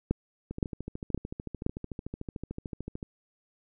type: two click trains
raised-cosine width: 3 ms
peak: -12 / -23 dBFS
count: 4 / 35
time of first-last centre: 0.11-1.664 / 0.51-3.029 s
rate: 1.93 / 13.5 Hz
effects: none